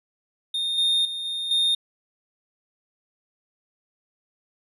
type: tone with level steps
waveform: triangle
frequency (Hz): 3663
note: A#7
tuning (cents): -31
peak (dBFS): -22 / -17 / -27 / -25 / -17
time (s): 0.54-1.75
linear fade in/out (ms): 5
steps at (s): 0.78 / 1.05 / 1.25 / 1.51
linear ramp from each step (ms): 2
effects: resampled to 32000 Hz